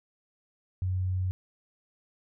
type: tone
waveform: sine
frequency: 92.5 Hz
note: F#2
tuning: in tune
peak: -26 dBFS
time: 0.82-1.31 s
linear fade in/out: 0 ms
effects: none